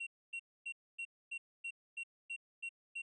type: tone bursts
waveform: triangle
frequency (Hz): 2738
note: F7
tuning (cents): -35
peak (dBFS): -38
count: 10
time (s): 0-3.02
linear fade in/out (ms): 10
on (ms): 68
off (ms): 260
effects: resampled to 22050 Hz